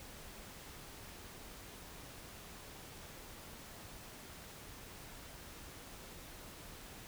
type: silence
effects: pink hiss -52 dBFS RMS until 7.07 s